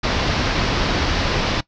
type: low-pass noise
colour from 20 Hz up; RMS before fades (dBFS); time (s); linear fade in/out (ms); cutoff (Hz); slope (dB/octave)
pink; -20; 0.03-1.61; 10; 5500; 48
effects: noise-tail reverb RT60 0.1 s tail -20 dB re dry